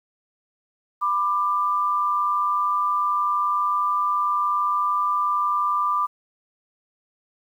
sine tone pair together, 996 / 1187.1 Hz, B5 / D6, +14 / +18 cents, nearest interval minor third, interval 304 cents, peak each -26 / -20 dBFS, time 1.01-6.07 s, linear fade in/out 20 ms, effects 9-bit

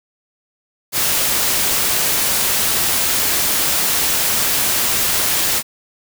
white noise, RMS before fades -17 dBFS, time 0.92-5.63 s, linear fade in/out 50 ms, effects none

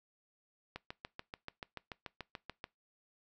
click train, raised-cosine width 0.3 ms, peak -26 dBFS, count 14, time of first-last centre 0.76-2.641 s, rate 6.91 Hz, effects noise-tail reverb RT60 0.2 s tail -22 dB re dry

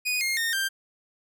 sawtooth tone with pitch steps, 2478 / 2132 / 1835.1 / 1579.2 Hz, D#7 / C7 / A#6 / G6, -8 / +32 / -28 / +12 cents, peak -21 dBFS, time 0.05-0.69 s, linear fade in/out 20 ms, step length 160 ms, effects none

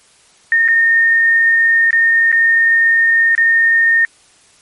sine tone with dropouts, 1831 Hz, A#6, 32 cents flat, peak -8 dBFS, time 0.52-4.05 s, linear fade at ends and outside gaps 1 ms, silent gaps 0.679-0.685 / 1.907-1.929 / 2.317-2.326 / 3.351-3.378 s, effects white hiss -49 dBFS RMS until 4.61 s + MP3 48 kbps

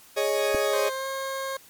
40% pulse chord, Ab suspended fourth, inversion none, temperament equal, 415.3 / 554.4 / 622.3 Hz, Ab4 / Db5 / Eb5, 0 / 0 / 0 cents, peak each -26 / -25 / -27 dBFS, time 0.16-0.9 s, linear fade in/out 20 ms
clicks, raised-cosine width 2 ms, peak -18 dBFS, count 2, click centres 0.546 / 0.549 s
20% pulse tone with pitch glide, 523.3 to 537.4 Hz, C5 to C5, 0 to +46 cents, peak -24 dBFS, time 0.73-1.57 s, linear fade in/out 5 ms, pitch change +46 cents, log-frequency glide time 0.86-1.07 s
effects white hiss -52 dBFS RMS until 1.69 s + MP3 96 kbps

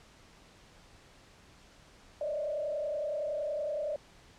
sine tone with frequency modulation, 598 Hz, D5, 31 cents sharp, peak -31 dBFS, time 2.21-3.96 s, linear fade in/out 2 ms, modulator 30.7 Hz, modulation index 1.1, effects pink hiss -58 dBFS RMS until 4.38 s + low-pass 7000 Hz 12 dB/octave

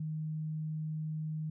sine tone, 155.7 Hz, D#3, 2 cents sharp, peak -34 dBFS, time 0-1.5 s, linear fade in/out 5 ms, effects none

